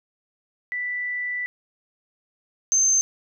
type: tone pair in turn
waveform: sine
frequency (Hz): 1975.5 / 6272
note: B6 / G8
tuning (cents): 0 / 0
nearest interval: octave + minor sixth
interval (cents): 2000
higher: second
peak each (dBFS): -25 / -16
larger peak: second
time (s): 0.72-1.46 / 2.72-3.01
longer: first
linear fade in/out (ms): 0
effects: none